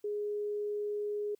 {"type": "tone", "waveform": "sine", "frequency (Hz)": 415.3, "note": "G#4", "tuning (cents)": 0, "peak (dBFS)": -32, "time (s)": [0.04, 1.35], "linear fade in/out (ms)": 5, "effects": ["white hiss -75 dBFS RMS until 1.39 s"]}